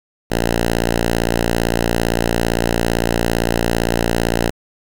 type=tone; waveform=5% pulse; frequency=57.7 Hz; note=A#1; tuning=17 cents flat; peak=-4 dBFS; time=0.3-4.51 s; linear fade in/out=20 ms; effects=7-bit